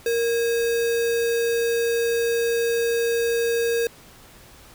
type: tone with sample-and-hold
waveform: sine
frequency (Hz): 466.2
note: A#4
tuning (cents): 0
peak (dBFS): -19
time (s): 0.06-3.87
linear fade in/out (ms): 2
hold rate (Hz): 2100
effects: pink hiss -48 dBFS RMS until 4.74 s